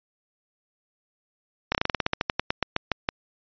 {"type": "slowing click train", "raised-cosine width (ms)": 0.3, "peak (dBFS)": -6, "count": 18, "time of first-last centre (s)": [1.72, 3.089], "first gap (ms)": 28, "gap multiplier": 1.12, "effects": ["resampled to 11025 Hz"]}